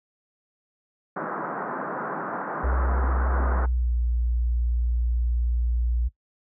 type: band-pass noise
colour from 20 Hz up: white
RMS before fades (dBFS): -31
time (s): 1.16-3.66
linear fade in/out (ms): 5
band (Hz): 150 to 1500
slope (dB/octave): 48
type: tone with pitch glide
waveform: sine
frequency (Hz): 63.6 to 59.34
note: C2 to A#1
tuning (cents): -48 to +31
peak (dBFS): -21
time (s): 2.63-6.09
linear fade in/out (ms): 20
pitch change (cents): -121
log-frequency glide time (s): 3.48-3.94
effects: noise-tail reverb RT60 0.1 s tail -18 dB re dry